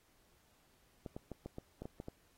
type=clicks; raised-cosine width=2 ms; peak=-30 dBFS; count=9; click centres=1.062 / 1.165 / 1.317 / 1.46 / 1.584 / 1.82 / 1.855 / 2.001 / 2.084 s; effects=pink hiss -71 dBFS RMS until 2.37 s + AAC 48 kbps